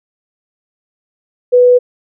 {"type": "tone", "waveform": "sine", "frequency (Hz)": 493.9, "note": "B4", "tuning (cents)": 0, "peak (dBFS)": -4, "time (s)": [1.52, 1.79], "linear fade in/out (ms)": 20, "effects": []}